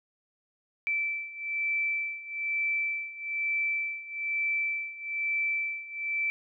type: beating tone pair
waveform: sine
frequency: 2326 / 2327.1 Hz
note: D7 / D7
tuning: -17 / -16 cents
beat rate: 1.1 Hz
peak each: -33 / -30 dBFS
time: 0.87-6.3 s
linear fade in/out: 0 ms
effects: none